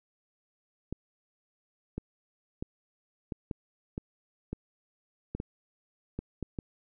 clicks, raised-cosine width 3 ms, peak -21 dBFS, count 12, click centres 0.926 / 1.98 / 2.625 / 3.322 / 3.512 / 3.979 / 4.53 / 5.35 / 5.401 / 6.19 / 6.427 / 6.588 s, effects none

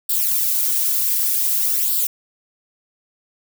violet noise with flanger, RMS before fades -19 dBFS, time 0.09-2.07 s, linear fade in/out 5 ms, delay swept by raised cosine 0.23 to 3.43 ms, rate 0.54 Hz, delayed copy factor +0.65, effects none

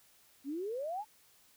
sine exponential sweep, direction up, 260.7 to 893 Hz, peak -35 dBFS, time 0.44-1.05 s, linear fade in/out 50 ms, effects white hiss -65 dBFS RMS until 1.56 s

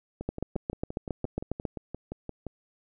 two click trains, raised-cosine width 2 ms, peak -16 / -22 dBFS, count 11 / 14, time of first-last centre 0.29-1.652 / 0.21-2.467 s, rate 7.34 / 5.76 Hz, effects none

